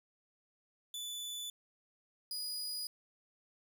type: tone pair in turn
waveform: sawtooth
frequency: 3482 / 4924 Hz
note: A7 / D#8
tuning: -19 / -19 cents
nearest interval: tritone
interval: 600 cents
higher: second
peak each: -37 / -35 dBFS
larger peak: second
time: 0.94-1.5 / 2.31-2.87 s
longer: neither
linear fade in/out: 2 ms
effects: none